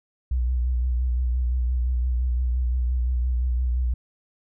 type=tone with vibrato; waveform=sine; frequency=61.74 Hz; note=B1; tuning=in tune; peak=-20 dBFS; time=0.31-3.94 s; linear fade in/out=5 ms; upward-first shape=sine; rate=5.8 Hz; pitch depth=48 cents each way; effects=none